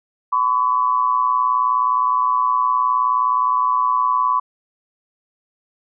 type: tone pair together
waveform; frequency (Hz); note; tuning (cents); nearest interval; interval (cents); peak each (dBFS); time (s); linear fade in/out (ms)
sine; 1012 / 1131.3; B5 / C#6; +42 / +35; major second; 193; -17 / -18; 0.32-4.4; 10
effects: none